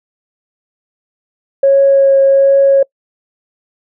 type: tone with vibrato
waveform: sine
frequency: 548 Hz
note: C#5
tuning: 20 cents flat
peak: -4 dBFS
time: 1.63-2.83 s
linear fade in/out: 5 ms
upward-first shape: triangle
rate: 1.3 Hz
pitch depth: 12 cents each way
effects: noise-tail reverb RT60 0.1 s tail -26 dB re dry + tanh soft clip ceiling 0 dBFS